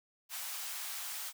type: high-pass noise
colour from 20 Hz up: white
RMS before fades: -41 dBFS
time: 0.29-1.33 s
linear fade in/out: 50 ms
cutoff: 740 Hz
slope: 24 dB/octave
effects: none